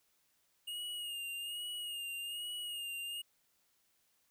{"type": "tone with vibrato", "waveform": "square", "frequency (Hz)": 2852, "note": "F7", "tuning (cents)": 36, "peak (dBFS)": -40, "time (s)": [0.67, 3.22], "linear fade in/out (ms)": 10, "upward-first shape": "sine", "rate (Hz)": 1.2, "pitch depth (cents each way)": 43, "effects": ["white hiss -75 dBFS RMS until 4.3 s"]}